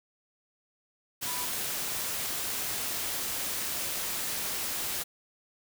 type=tone in noise; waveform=sine; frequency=987.8 Hz; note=B5; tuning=in tune; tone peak=-39 dBFS; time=1.26-1.46 s; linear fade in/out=20 ms; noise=white; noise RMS=-33 dBFS; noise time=1.21-5.04 s; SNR=-9 dB; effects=none